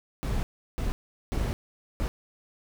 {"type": "noise bursts at uneven times", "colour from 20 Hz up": "brown", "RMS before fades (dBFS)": -28, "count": 4, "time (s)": [[0.23, 0.43], [0.78, 0.92], [1.32, 1.53], [2, 2.08]], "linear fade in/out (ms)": 0, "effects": []}